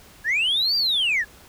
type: linear two-way sweep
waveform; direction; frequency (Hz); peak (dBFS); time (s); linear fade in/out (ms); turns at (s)
sine; up then down; 1622 to 4777 to 1622; -17; 0.24-1.25; 50; 0.76
effects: tanh soft clip ceiling -16 dBFS + pink hiss -49 dBFS RMS until 1.48 s